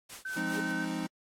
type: noise with tremolo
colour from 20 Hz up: white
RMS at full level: -42 dBFS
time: 0.09-0.72 s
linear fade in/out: 10 ms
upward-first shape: triangle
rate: 4.9 Hz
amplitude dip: 100%
type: tone with vibrato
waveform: sine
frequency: 1528 Hz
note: G6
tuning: 45 cents flat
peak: -34 dBFS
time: 0.25-0.85 s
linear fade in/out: 5 ms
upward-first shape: sine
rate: 7.5 Hz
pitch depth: 13 cents each way
type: chord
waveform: square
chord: F minor seventh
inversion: none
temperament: equal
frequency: 174.61 / 207.7 / 261.6 / 311.1 Hz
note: F3 / Ab3 / C4 / Eb4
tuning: 0 / 0 / 0 / 0 cents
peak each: -39 / -40 / -39 / -37 dBFS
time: 0.36-1.07 s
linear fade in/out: 10 ms
type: tone with exponential growth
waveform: sine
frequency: 411.8 Hz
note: G#4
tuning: 15 cents flat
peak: -32 dBFS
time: 0.45-0.6 s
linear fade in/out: 2 ms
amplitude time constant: 31 ms
effects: low-pass 11000 Hz 12 dB/octave + AAC 64 kbps